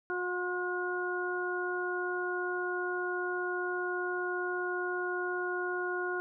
harmonic tone with a mistuned harmonic, 360.5 Hz, F#4, 45 cents flat, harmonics 1 / 2 / 3 / 4, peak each -34 / -41 / -41 / -35 dBFS, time 0.1-6.2 s, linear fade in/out 0 ms, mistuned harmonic 3, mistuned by -28 cents, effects none

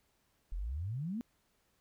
sine exponential sweep, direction up, 38.89 to 246.9 Hz, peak -35 dBFS, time 0.52-1.21 s, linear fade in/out 0 ms, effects pink hiss -75 dBFS RMS until 1.8 s

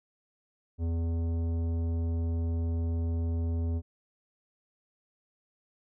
sine tone with tanh clipping, 83.3 Hz, E2, 19 cents sharp, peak -29 dBFS, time 0.78-3.82 s, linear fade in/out 50 ms, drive 13 dB, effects none

